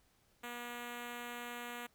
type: tone with notch filter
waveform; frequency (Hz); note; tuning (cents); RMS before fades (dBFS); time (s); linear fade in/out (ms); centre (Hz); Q
5% pulse; 240.7; B3; -44; -45; 0.43-1.87; 10; 5500; 1.5
effects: pink hiss -72 dBFS RMS until 1.94 s